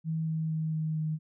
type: tone with pitch steps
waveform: sine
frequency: 160.4 / 159.29 / 158.19 / 157.1 / 156.01 Hz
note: E3 / D#3 / D#3 / D#3 / D#3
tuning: -47 / +41 / +29 / +17 / +5 cents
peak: -28 dBFS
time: 0.04-1.19 s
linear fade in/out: 50 ms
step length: 230 ms
effects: none